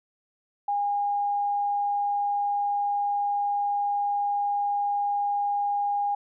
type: tone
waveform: sine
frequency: 814 Hz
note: G#5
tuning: 35 cents flat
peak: -23 dBFS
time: 0.68-6.15 s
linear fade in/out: 5 ms
effects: none